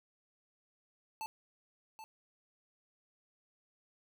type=tone with echo; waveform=square; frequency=880 Hz; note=A5; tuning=in tune; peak=-39 dBFS; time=1.21-1.26 s; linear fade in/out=0 ms; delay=780 ms; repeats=1; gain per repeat=-9 dB; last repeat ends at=2.04 s; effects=none